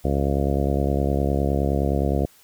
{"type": "harmonic tone", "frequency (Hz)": 69.7, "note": "C#2", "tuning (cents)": 10, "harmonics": [1, 2, 3, 4, 5, 6, 7, 8, 9, 10], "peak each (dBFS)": [-23, -26, -28, -29, -30, -31, -31, -32, -33, -33], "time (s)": [0.04, 2.26], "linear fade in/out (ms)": 10, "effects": ["white hiss -54 dBFS RMS until 2.43 s"]}